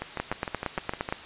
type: two click trains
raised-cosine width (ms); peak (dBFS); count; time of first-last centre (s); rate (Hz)
0.5; -16 / -12; 8 / 9; 0.02-1.089 / 0.2-1.125; 6.55 / 8.65
effects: white hiss -42 dBFS RMS until 1.25 s + resampled to 8000 Hz